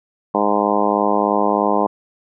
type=harmonic tone; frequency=103.2 Hz; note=G#2; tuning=10 cents flat; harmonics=2 / 3 / 4 / 5 / 6 / 7 / 8 / 9 / 10; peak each=-23 / -23 / -23 / -23 / -23 / -23 / -23 / -23 / -23 dBFS; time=0.34-1.87 s; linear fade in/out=10 ms; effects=none